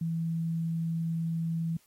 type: tone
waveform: sine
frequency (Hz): 164.81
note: E3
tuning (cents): 0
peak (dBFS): -28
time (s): 0.01-1.77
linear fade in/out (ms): 5
effects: white hiss -65 dBFS RMS until 1.86 s + AAC 48 kbps